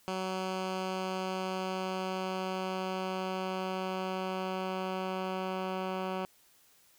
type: tone with low-pass filter sweep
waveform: 10% pulse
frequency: 187.4 Hz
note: F#3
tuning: 22 cents sharp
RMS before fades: -35 dBFS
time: 0.08-6.25 s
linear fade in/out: 0 ms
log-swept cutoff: 6300 to 2800 Hz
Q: 0.73
effects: white hiss -64 dBFS RMS until 6.98 s